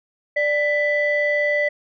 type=tone pair together; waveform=sine; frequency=590 / 1987.8 Hz; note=D5 / B6; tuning=+8 / +11 cents; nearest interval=octave + major sixth; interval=2103 cents; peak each=-19 dBFS; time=0.36-1.69 s; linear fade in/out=10 ms; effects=tanh soft clip ceiling -11 dBFS